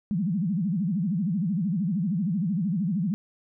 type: tone with vibrato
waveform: sine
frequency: 184.7 Hz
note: F#3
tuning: 3 cents flat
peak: -23 dBFS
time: 0.11-3.14 s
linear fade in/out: 0 ms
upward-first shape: sine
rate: 13 Hz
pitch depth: 270 cents each way
effects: none